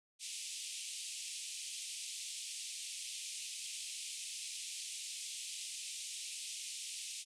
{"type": "band-pass noise", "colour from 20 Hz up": "white", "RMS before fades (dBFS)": -45, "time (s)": [0.19, 7.25], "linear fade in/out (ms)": 50, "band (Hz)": [2400, 9600], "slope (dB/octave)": 48, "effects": []}